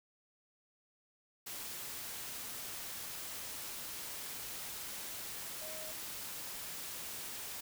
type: tone in noise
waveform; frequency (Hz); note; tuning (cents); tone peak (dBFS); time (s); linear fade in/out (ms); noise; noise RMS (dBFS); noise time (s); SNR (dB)
sine; 627; D#5; +13; -49; 5.61-5.92; 10; white; -44; 1.46-7.61; -8
effects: none